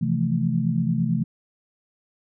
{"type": "chord", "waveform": "sine", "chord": "F major seventh", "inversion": "second", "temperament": "equal with one note detuned", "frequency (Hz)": [130.81, 165.67, 174.61, 220], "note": ["C3", "E3", "F3", "A3"], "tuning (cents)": [0, 9, 0, 0], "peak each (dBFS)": [-26, -24, -27, -25], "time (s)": [0.01, 1.24], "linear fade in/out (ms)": 10, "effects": []}